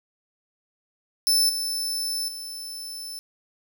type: tone with level steps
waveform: sawtooth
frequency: 5280 Hz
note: E8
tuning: 2 cents sharp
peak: -15 / -23 / -31 dBFS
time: 1.27-3.19 s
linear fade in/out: 0 ms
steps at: 1.49 / 2.28 s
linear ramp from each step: 5 ms
effects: 9-bit